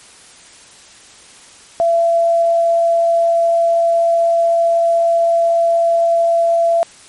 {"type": "tone", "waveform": "sine", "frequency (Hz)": 674, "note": "E5", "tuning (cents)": 38, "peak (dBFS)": -10, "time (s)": [1.8, 6.83], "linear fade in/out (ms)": 0, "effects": ["white hiss -42 dBFS RMS until 7.08 s", "MP3 48 kbps"]}